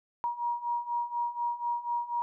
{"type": "beating tone pair", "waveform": "sine", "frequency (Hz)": [950, 954.1], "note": ["A#5", "A#5"], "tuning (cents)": [33, 40], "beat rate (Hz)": 4.1, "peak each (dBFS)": [-34, -31], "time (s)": [0.24, 2.22], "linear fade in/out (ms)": 0, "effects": []}